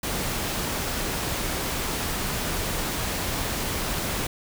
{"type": "noise", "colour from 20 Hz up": "pink", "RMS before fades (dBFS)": -28, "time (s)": [0.03, 4.27], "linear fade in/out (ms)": 5, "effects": []}